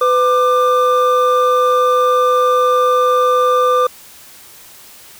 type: tone pair together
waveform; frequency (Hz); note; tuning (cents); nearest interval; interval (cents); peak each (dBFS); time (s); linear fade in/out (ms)
triangle; 502 / 1191.2; B4 / D6; +28 / +24; octave + minor third; 1496; -11; 0.01-3.87; 5
effects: white hiss -40 dBFS RMS until 5.19 s